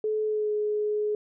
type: tone with pitch glide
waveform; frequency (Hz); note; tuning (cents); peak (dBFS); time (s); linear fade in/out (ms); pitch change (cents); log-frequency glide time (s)
sine; 430.3 to 421.2; A4 to G#4; -39 to +24; -24; 0.04-1.15; 2; -37; 0.25-0.53
effects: none